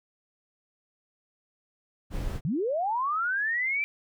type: noise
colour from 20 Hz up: brown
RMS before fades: -31 dBFS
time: 2.1-2.41 s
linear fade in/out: 50 ms
type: linear sweep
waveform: sine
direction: up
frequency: 127.9 to 2361 Hz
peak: -25 dBFS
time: 2.45-3.84 s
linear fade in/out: 0 ms
effects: none